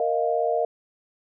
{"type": "chord", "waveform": "sine", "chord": "Bb suspended fourth", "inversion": "none", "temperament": "equal", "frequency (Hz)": [466.2, 622.3, 698.5], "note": ["Bb4", "Eb5", "F5"], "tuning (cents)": [0, 0, 0], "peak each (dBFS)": -25, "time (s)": [0, 0.65], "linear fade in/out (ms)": 2, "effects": []}